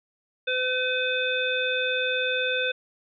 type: harmonic tone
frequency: 508 Hz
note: B4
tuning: 49 cents sharp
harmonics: 1 / 3 / 5 / 7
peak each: -28 / -28 / -29 / -30 dBFS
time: 0.47-2.72 s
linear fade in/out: 10 ms
effects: none